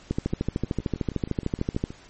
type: two click trains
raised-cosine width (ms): 3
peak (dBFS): -23 / -11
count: 11 / 24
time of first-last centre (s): 0.33-1.905 / 0.11-1.839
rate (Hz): 6.35 / 13.3
effects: pink hiss -51 dBFS RMS until 2.09 s + MP3 32 kbps